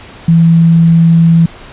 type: tone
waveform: sine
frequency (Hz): 165.9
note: E3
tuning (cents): +11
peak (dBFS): -3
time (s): 0.28-1.46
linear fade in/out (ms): 5
effects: pink hiss -33 dBFS RMS until 1.72 s + resampled to 8000 Hz